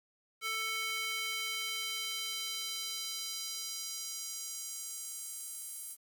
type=tone with high-pass filter sweep; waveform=square; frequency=443 Hz; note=A4; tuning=12 cents sharp; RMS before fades=-39 dBFS; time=0.41-5.97 s; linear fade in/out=50 ms; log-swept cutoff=1800 to 10000 Hz; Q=1.6; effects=10-bit